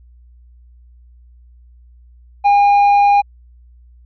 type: tone with tanh clipping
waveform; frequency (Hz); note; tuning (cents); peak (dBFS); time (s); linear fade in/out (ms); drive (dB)
sine; 811; G#5; -41; -9; 2.44-3.22; 20; 5
effects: added 60 Hz sine -42 dBFS peak until 4.05 s